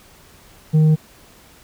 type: tone with tanh clipping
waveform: sine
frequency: 155.56 Hz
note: D#3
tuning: in tune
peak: -11 dBFS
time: 0.73-0.96 s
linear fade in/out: 20 ms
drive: 4 dB
effects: pink hiss -48 dBFS RMS until 1.63 s